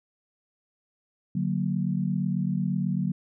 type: chord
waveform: sine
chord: D augmented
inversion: none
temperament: equal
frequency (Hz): 146.83 / 185 / 233.1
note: D3 / F#3 / A#3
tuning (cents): 0 / 0 / 0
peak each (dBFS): -29 / -26 / -32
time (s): 1.35-3.12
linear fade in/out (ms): 5
effects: none